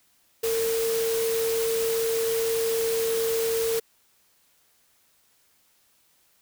sine tone in noise, 454.2 Hz, A#4, 45 cents flat, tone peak -23 dBFS, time 0.43-3.8 s, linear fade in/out 10 ms, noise white, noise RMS -32 dBFS, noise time 0.43-3.8 s, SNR +6 dB, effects white hiss -64 dBFS RMS until 6.41 s

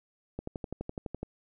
click train, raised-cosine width 2 ms, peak -22 dBFS, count 11, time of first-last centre 0.39-1.23 s, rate 11.9 Hz, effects none

